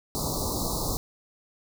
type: band-stop noise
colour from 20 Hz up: pink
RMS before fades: -29 dBFS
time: 0.15-0.97 s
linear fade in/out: 0 ms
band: 1200 to 3900 Hz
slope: 96 dB/octave
effects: none